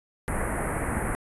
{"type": "band-stop noise", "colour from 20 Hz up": "pink", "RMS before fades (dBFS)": -28, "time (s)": [0.28, 1.15], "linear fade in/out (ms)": 0, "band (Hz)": [2100, 9600], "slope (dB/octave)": 48, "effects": ["resampled to 24000 Hz"]}